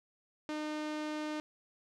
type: tone with low-pass filter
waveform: sawtooth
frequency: 304.5 Hz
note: D#4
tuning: 37 cents flat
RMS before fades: -38 dBFS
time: 0.49-1.4 s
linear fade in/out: 0 ms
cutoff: 5700 Hz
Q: 0.66
effects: none